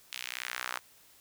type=tone with high-pass filter sweep; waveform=sawtooth; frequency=62 Hz; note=B1; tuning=7 cents sharp; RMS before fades=-39 dBFS; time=0.12-0.79 s; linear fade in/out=5 ms; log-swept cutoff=2900 to 1200 Hz; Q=1.7; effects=white hiss -60 dBFS RMS until 1.2 s